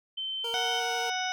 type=tone; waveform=sine; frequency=3088 Hz; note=G7; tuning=27 cents flat; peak=-31 dBFS; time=0.17-0.8 s; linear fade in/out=10 ms
type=tone with vibrato; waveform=25% pulse; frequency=464.8 Hz; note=A#4; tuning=5 cents flat; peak=-31 dBFS; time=0.44-1.1 s; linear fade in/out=5 ms; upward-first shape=sine; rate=12 Hz; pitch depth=15 cents each way
type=harmonic tone; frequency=740 Hz; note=F#5; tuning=in tune; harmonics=1 / 2 / 3 / 4 / 5 / 7 / 8; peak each=-32 / -35 / -37 / -38 / -39 / -40 / -41 dBFS; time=0.54-1.32 s; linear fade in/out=0 ms
effects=none